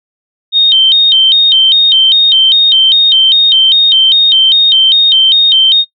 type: tone with vibrato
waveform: sine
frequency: 3400 Hz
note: G#7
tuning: 40 cents sharp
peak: -3 dBFS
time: 0.52-5.85 s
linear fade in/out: 50 ms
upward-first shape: square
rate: 2.5 Hz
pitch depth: 150 cents each way
effects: noise-tail reverb RT60 0.1 s tail -22 dB re dry